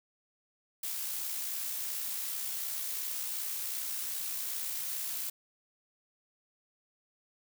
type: noise with amplitude modulation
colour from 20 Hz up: blue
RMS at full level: -35 dBFS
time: 0.83-5.3 s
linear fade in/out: 5 ms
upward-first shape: sine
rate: 62.7 Hz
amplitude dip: 30%
effects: none